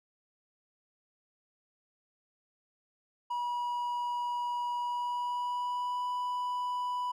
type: tone with pitch glide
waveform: triangle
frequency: 968 to 988.3 Hz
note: B5 to B5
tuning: -35 to +1 cents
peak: -29 dBFS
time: 3.3-7.12 s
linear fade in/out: 10 ms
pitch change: +36 cents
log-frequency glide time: 4.79-6.08 s
effects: none